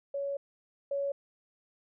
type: tone pair in turn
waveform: sine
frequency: 560 / 560 Hz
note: C#5 / C#5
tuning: +18 / +18 cents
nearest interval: unison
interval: 0 cents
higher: neither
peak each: -31 / -29 dBFS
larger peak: second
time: 0.14-0.37 / 0.91-1.12 s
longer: first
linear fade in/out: 5 ms
effects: none